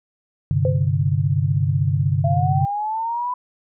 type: chord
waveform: sine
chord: G suspended fourth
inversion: none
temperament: equal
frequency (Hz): 98 / 130.81 / 146.83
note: G2 / C3 / D3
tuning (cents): 0 / 0 / 0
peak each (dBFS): -21 / -21 / -20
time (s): 0.51-2.65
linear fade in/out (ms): 0
type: tone with exponential decay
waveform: sine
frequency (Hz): 512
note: C5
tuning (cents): -38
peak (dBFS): -16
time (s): 0.65-0.89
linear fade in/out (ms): 2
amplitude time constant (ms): 52
type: linear sweep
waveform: sine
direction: up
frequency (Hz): 671 to 1000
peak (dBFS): -21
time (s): 2.24-3.34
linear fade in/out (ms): 5
effects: none